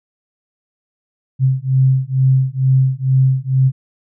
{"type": "beating tone pair", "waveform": "sine", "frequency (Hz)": [130.81, 133.01], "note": ["C3", "C3"], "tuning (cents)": [0, 29], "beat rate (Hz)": 2.2, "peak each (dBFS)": [-14, -14], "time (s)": [1.39, 3.72], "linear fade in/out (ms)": 50, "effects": []}